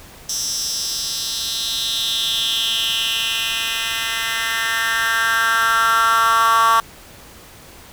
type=tone with high-pass filter sweep; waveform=10% pulse; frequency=226.8 Hz; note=A#3; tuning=47 cents flat; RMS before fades=-19 dBFS; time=0.29-6.8 s; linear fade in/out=2 ms; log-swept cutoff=5800 to 1100 Hz; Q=4.4; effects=pink hiss -42 dBFS RMS until 7.92 s